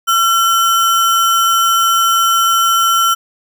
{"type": "tone with sample-and-hold", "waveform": "sine", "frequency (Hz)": 1357, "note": "E6", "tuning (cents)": 50, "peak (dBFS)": -9, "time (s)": [0.07, 3.15], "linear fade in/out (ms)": 20, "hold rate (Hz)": 4410, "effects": []}